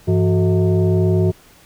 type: tone with frequency modulation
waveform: sine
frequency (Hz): 100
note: G2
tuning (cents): +35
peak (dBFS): -12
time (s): 0.07-1.32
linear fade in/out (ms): 20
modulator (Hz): 269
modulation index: 1.2
effects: pink hiss -48 dBFS RMS until 1.65 s